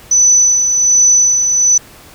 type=tone with tremolo; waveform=sine; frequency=5990 Hz; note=F#8; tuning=20 cents sharp; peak=-5 dBFS; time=0.11-1.78 s; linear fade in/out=5 ms; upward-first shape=sine; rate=1.3 Hz; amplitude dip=45%; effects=pink hiss -39 dBFS RMS until 2.14 s